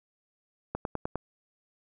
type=click train; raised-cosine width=1 ms; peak=-17 dBFS; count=5; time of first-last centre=0.75-1.157 s; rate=9.84 Hz; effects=none